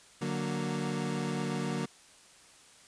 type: chord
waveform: 30% pulse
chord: D augmented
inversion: none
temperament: equal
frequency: 146.83 / 185 / 233.1 Hz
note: D3 / F#3 / A#3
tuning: 0 / 0 / 0 cents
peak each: -33 dBFS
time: 0.21-1.86 s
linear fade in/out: 10 ms
effects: white hiss -57 dBFS RMS until 2.87 s + resampled to 22050 Hz